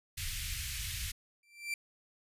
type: band-stop noise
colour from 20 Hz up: pink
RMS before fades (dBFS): -38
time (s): 0.17-1.12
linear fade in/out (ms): 10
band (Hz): 110 to 2000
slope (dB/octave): 24
type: tone with exponential growth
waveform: 40% pulse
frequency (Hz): 2349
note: D7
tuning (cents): 0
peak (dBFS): -30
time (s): 1.43-1.74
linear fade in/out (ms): 2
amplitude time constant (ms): 67
effects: resampled to 32000 Hz